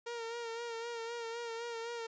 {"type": "tone with vibrato", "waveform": "sawtooth", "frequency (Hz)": 464.6, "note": "A#4", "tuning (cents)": -6, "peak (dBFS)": -35, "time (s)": [0.06, 2.07], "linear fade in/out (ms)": 10, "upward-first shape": "sine", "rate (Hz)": 3.9, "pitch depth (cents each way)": 40, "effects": ["resampled to 16000 Hz"]}